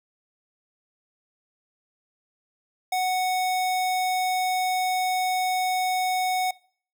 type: tone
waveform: square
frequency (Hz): 740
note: F#5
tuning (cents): 0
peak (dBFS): -23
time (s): 2.92-6.51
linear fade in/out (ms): 5
effects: noise-tail reverb RT60 0.5 s tail -23 dB re dry